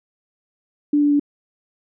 sine tone with pitch steps, 293 / 291 / 289 Hz, D4 / D4 / D4, -4 / -16 / -28 cents, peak -13 dBFS, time 0.93-1.197 s, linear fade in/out 5 ms, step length 89 ms, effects none

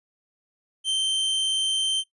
45% pulse tone, 3121 Hz, G7, 8 cents flat, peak -21 dBFS, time 0.84-2.04 s, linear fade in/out 50 ms, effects noise-tail reverb RT60 0.1 s tail -18 dB re dry + resampled to 24000 Hz

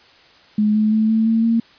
sine tone with pitch steps, 211.3 / 214.7 / 218.2 / 221.8 / 225.4 / 229.1 Hz, G#3 / A3 / A3 / A3 / A3 / A#3, +30 / -42 / -14 / +14 / +42 / -30 cents, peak -13 dBFS, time 0.58-1.6 s, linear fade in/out 5 ms, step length 170 ms, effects white hiss -49 dBFS RMS until 1.78 s + resampled to 11025 Hz

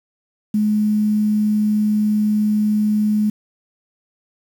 sine tone, 211.6 Hz, G#3, 33 cents sharp, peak -14 dBFS, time 0.54-3.3 s, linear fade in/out 5 ms, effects 7-bit

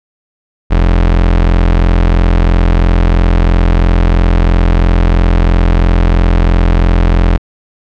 35% pulse tone, 43 Hz, F1, 26 cents flat, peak -4 dBFS, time 0.7-7.38 s, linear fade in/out 20 ms, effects low-pass 3000 Hz 12 dB/octave

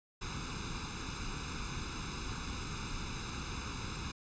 pink noise with comb filter, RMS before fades -40 dBFS, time 0.21-4.12 s, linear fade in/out 10 ms, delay 0.79 ms, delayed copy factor +0.85, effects resampled to 16000 Hz

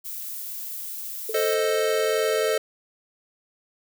violet noise, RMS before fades -34 dBFS, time 0.04-1.55 s, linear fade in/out 20 ms
sine tone with exponential decay, 440 Hz, A4, in tune, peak -24 dBFS, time 1.29-1.4 s, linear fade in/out 5 ms, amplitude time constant 22 ms
square chord, A diminished, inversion none, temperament equal, 440 / 523.3 / 622.3 Hz, A4 / C5 / Eb5, 0 / 0 / 0 cents, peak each -24 / -28 / -27 dBFS, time 1.34-2.58 s, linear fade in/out 5 ms
effects none

